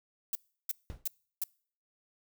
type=noise bursts; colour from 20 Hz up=violet; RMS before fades=-32 dBFS; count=4; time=0.33-1.438 s; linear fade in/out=2 ms; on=22 ms; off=340 ms
type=noise with exponential decay; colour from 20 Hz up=brown; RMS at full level=-36 dBFS; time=0.9-1.07 s; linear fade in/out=0 ms; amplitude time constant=36 ms
effects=noise-tail reverb RT60 0.5 s tail -26 dB re dry